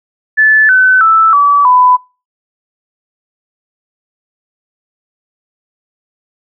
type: tone with pitch steps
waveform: sine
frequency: 1740 / 1514.8 / 1318.7 / 1148 / 999.4 Hz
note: A6 / F#6 / E6 / D6 / B5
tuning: -20 / +40 / 0 / -40 / +20 cents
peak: -4 dBFS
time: 0.37-1.97 s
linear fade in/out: 20 ms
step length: 320 ms
effects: noise-tail reverb RT60 0.3 s tail -25 dB re dry